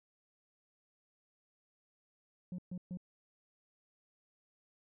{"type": "tone bursts", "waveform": "sine", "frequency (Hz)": 180, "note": "F#3", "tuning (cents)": -47, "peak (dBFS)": -36, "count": 3, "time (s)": [2.52, 2.972], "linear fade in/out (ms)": 2, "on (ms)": 64, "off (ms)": 130, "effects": ["tanh soft clip ceiling -38 dBFS"]}